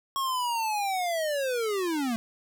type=linear sweep; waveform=square; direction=down; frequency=1100 to 220 Hz; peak=-27 dBFS; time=0.16-2.16 s; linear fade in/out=0 ms; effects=none